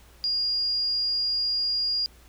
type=tone; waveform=sine; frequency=4838 Hz; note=D#8; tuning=49 cents flat; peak=-23 dBFS; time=0.24-2.06 s; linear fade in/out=0 ms; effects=added 60 Hz sine -52 dBFS peak until 2.28 s + pink hiss -56 dBFS RMS until 2.28 s